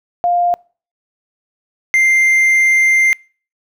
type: tone pair in turn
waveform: sine / triangle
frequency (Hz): 702 / 2094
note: F5 / C7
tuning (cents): +9 / +1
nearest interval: octave + perfect fifth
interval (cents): 1892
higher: second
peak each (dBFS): -11 / -7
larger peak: second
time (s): 0.24-0.54 / 1.94-3.13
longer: second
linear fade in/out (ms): 0
effects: noise-tail reverb RT60 0.4 s tail -26 dB re dry